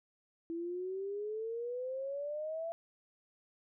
sine exponential sweep, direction up, 329.6 to 675 Hz, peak -36 dBFS, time 0.5-2.72 s, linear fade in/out 0 ms, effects none

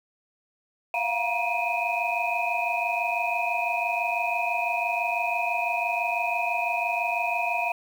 sine tone cluster, 687 / 713 / 951 / 2444 / 2545 Hz, F5 / F5 / A#5 / D#7 / D#7, -29 / +36 / +34 / -32 / +39 cents, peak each -30 dBFS, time 0.94-7.72 s, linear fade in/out 2 ms, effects tanh soft clip ceiling -12 dBFS + 8-bit

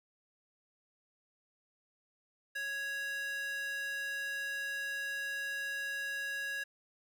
square tone with high-pass filter, 554.4 Hz, C#5, in tune, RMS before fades -38 dBFS, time 2.55-6.64 s, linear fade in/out 10 ms, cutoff 1800 Hz, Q 4.1, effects none

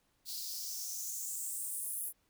blue noise with high-pass filter sweep, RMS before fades -40 dBFS, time 0.25-2.13 s, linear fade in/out 50 ms, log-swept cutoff 4300 to 11000 Hz, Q 4.5, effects pink hiss -75 dBFS RMS until 2.29 s

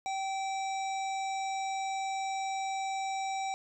harmonic tone with a mistuned harmonic, 774 Hz, G5, 22 cents flat, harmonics 1 / 3 / 5 / 7 / 9 / 10, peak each -32 / -42 / -46 / -49 / -51 / -52 dBFS, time 0.06-3.54 s, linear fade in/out 0 ms, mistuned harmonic 7, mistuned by +65 cents, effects none

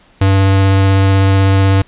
square tone with vibrato, 97 Hz, G2, 18 cents flat, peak -8 dBFS, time 0.21-1.82 s, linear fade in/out 5 ms, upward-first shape triangle, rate 16 Hz, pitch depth 12 cents each way, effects pink hiss -48 dBFS RMS until 1.87 s + resampled to 8000 Hz

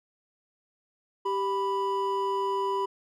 triangle tone pair together, 392 / 988.7 Hz, G4 / B5, 0 / +2 cents, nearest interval octave + major third, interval 1602 cents, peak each -27 / -26 dBFS, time 1.25-2.86 s, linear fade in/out 10 ms, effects none

